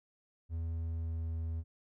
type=tone with pitch glide; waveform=triangle; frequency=82.41 to 81.75 Hz; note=E2 to E2; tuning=0 to -14 cents; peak=-32 dBFS; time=0.49-1.64 s; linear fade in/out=50 ms; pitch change=-14 cents; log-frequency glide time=0.6-1.33 s; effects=none